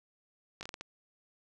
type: slowing click train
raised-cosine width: 0.2 ms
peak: -24 dBFS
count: 6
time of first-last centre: 0.61-0.81 s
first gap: 19 ms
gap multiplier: 1.38
effects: none